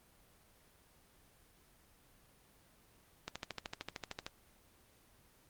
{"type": "click train", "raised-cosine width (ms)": 0.2, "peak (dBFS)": -22, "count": 14, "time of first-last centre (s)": [3.28, 4.265], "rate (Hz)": 13.2, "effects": ["pink hiss -66 dBFS RMS until 5.49 s", "Opus 24 kbps"]}